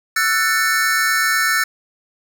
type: chord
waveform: square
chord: F# minor seventh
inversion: third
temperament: just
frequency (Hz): 1332 / 1480 / 1776 / 2220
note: E6 / F#6 / A6 / C#7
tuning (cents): +18 / 0 / +16 / +2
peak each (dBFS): -22 / -22 / -19 / -25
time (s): 0.16-1.64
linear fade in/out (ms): 5
effects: none